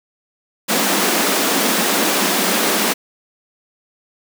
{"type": "high-pass noise", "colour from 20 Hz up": "pink", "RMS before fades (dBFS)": -17, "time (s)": [0.68, 2.94], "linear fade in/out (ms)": 20, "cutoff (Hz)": 180, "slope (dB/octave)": 96, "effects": []}